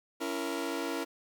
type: chord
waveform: sawtooth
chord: A# diminished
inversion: first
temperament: just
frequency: 279.7 / 335.6 / 466.2 Hz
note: C#4 / E4 / A#4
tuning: +16 / +31 / 0 cents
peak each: -33 / -32 / -34 dBFS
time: 0.2-1.05 s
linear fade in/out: 20 ms
effects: none